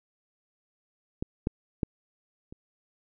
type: clicks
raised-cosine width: 3 ms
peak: -17 / -13 / -13 / -30 dBFS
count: 4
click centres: 1.225 / 1.471 / 1.832 / 2.525 s
effects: none